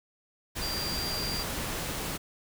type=tone in noise; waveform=sine; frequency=4741 Hz; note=D8; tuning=16 cents sharp; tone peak=-33 dBFS; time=0.61-1.44 s; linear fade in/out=20 ms; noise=pink; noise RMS=-34 dBFS; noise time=0.55-2.18 s; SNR=-2 dB; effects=none